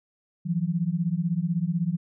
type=beating tone pair; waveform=sine; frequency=163 / 179 Hz; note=E3 / F3; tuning=-19 / +43 cents; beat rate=16 Hz; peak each=-26 dBFS; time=0.45-1.97 s; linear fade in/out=20 ms; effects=none